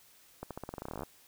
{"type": "accelerating click train", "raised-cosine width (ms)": 1, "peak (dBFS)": -25, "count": 18, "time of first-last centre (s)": [0.43, 1.033], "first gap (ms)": 77, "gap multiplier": 0.89, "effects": ["white hiss -61 dBFS RMS until 1.27 s"]}